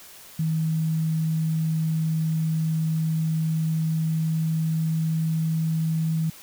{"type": "tone with pitch glide", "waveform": "sine", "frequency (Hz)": [159.7, 160.81], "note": ["D#3", "E3"], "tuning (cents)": [45, -43], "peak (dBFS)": -21, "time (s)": [0.39, 6.3], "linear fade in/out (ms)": 5, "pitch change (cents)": 12, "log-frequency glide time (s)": [3.31, 5.58], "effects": ["white hiss -46 dBFS RMS until 6.42 s"]}